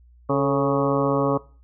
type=harmonic tone with a mistuned harmonic; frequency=138.59 Hz; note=C#3; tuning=in tune; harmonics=1 / 2 / 3 / 4 / 5 / 6 / 7 / 8 / 9; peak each=-26 / -24 / -25 / -24 / -34 / -32 / -33 / -27 / -33 dBFS; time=0.29-1.38 s; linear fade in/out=10 ms; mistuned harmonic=3; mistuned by=+60 cents; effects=noise-tail reverb RT60 0.4 s tail -20 dB re dry + added 60 Hz sine -49 dBFS peak until 1.63 s